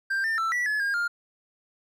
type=tone with pitch steps; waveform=triangle; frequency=1581 / 1797 / 1332 / 1952 / 1709 / 1620 / 1406 Hz; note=G6 / A6 / E6 / B6 / G#6 / G#6 / F6; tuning=+14 / +36 / +18 / -21 / +49 / -43 / +11 cents; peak=-22 dBFS; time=0.1-1.08 s; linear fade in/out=10 ms; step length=140 ms; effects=none